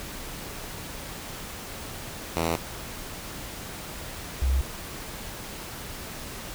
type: tone pair in turn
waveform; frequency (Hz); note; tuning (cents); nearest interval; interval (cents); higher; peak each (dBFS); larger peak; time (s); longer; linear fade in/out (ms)
5% pulse / sine; 82.7 / 65.64; E2 / C2; +6 / +6; major third; 400; first; -13 / -20; first; 2.37-2.56 / 4.42-4.61; neither; 0
effects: pink hiss -38 dBFS RMS until 6.54 s